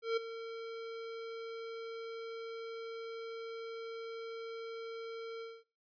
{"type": "tone with ADSR envelope", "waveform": "square", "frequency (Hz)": 455.5, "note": "A#4", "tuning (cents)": -40, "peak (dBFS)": -29, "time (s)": [0.02, 5.64], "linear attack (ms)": 150, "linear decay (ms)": 10, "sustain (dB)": -13, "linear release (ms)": 230, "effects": ["noise-tail reverb RT60 0.4 s tail -26 dB re dry", "resampled to 11025 Hz"]}